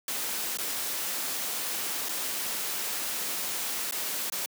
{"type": "noise with dropouts", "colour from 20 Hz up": "white", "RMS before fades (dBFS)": -32, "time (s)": [0.08, 4.46], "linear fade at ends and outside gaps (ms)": 2, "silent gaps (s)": [[0.573, 0.585], [2.087, 2.091], [3.911, 3.922], [4.3, 4.321]], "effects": ["high-pass 200 Hz 12 dB/octave"]}